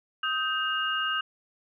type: tone cluster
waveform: sine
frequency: 1259 / 1561 / 2840 Hz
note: D#6 / G6 / F7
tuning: +20 / -8 / +28 cents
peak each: -30 dBFS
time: 0.23-1.21 s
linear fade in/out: 5 ms
effects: none